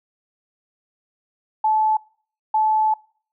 sine tone bursts at uneven times, 867 Hz, A5, 26 cents flat, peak -15 dBFS, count 2, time 1.64-1.97 / 2.54-2.94 s, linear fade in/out 5 ms, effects noise-tail reverb RT60 0.5 s tail -24 dB re dry

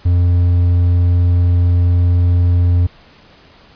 triangle tone, 87.9 Hz, F2, 12 cents sharp, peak -7 dBFS, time 0.05-2.87 s, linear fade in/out 10 ms, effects pink hiss -45 dBFS RMS until 3.75 s + resampled to 11025 Hz

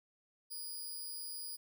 10% pulse tone, 4907 Hz, D#8, 25 cents flat, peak -35 dBFS, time 0.5-1.57 s, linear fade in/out 20 ms, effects none

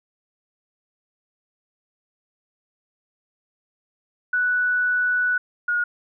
sine tone pair in turn, 1480 / 1440.4 Hz, F#6 / F#6, 0 / -47 cents, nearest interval unison, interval 47 cents, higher first, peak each -18 / -19 dBFS, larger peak first, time 4.33-5.38 / 5.68-5.84 s, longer first, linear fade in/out 5 ms, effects none

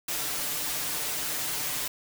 white noise with comb filter, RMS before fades -31 dBFS, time 0.08-1.88 s, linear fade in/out 5 ms, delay 6.7 ms, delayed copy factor +0.75, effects none

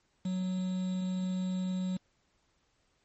triangle tone with quantisation, 185 Hz, F#3, in tune, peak -28 dBFS, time 0.25-1.97 s, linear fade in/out 5 ms, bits 8, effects pink hiss -73 dBFS RMS until 3.04 s + MP3 32 kbps

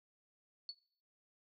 sine tone with exponential decay, 4435 Hz, C#8, in tune, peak -37 dBFS, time 0.69-0.77 s, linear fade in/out 1 ms, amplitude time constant 17 ms, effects noise-tail reverb RT60 0.6 s tail -21 dB re dry

